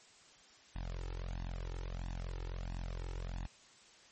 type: tone with flanger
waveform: sawtooth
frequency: 43.85 Hz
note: F1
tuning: 8 cents sharp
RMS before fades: -41 dBFS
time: 0.75-3.47 s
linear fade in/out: 10 ms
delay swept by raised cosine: 1.1 to 2.3 ms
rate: 1.5 Hz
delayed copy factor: +0.95
effects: white hiss -61 dBFS RMS until 4.11 s + MP3 32 kbps